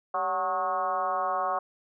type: tone with frequency modulation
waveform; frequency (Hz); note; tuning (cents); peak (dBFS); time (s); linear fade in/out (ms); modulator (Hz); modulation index
sine; 919; A#5; -25; -25; 0.14-1.59; 5; 176; 2
effects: none